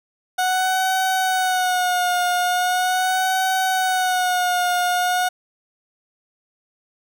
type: tone with vibrato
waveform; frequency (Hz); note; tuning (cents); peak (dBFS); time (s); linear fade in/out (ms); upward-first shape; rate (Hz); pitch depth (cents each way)
30% pulse; 735; F#5; -12; -15; 0.38-5.29; 10; sine; 0.4; 47
effects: none